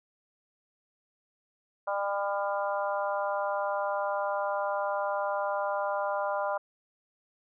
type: harmonic tone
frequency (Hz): 200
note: G3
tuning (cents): +35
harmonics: 3 / 4 / 5 / 6 / 7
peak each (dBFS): -31 / -34 / -34 / -38 / -38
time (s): 1.87-6.58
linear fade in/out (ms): 10
effects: none